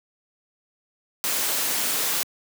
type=noise with amplitude modulation; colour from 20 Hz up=white; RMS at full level=-23 dBFS; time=1.24-2.23 s; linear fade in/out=0 ms; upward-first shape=sine; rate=259 Hz; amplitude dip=35%; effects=high-pass 200 Hz 12 dB/octave